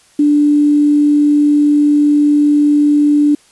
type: tone with quantisation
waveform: sine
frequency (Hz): 293.7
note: D4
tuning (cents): 0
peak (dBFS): -7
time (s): 0.19-3.35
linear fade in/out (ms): 5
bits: 6
effects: white hiss -49 dBFS RMS until 3.51 s + resampled to 24000 Hz